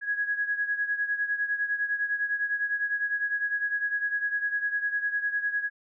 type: beating tone pair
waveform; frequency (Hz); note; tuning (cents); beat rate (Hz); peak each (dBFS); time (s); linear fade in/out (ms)
sine; 1661.2 / 1671.1; G#6 / G#6; 0 / +10; 9.9; -27 / -32; 0.01-5.7; 50
effects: none